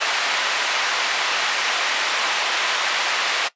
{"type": "band-pass noise", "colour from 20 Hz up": "white", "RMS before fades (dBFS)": -22, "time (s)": [0, 3.49], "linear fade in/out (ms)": 20, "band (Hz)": [720, 3100], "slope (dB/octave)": 12, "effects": ["noise-tail reverb RT60 0.1 s tail -17 dB re dry", "resampled to 16000 Hz"]}